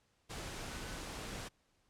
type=tone in noise; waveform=sine; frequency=1503 Hz; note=F#6; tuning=27 cents sharp; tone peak=-55 dBFS; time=0.67-1.01 s; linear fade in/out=20 ms; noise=pink; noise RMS=-44 dBFS; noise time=0.29-1.49 s; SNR=-14 dB; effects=pink hiss -75 dBFS RMS until 1.89 s + low-pass 9000 Hz 12 dB/octave